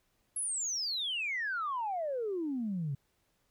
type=exponential sweep; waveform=sine; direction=down; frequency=11175 to 132.5 Hz; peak=-31 dBFS; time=0.36-2.95 s; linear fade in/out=5 ms; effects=tanh soft clip ceiling -27 dBFS + pink hiss -75 dBFS RMS until 3.5 s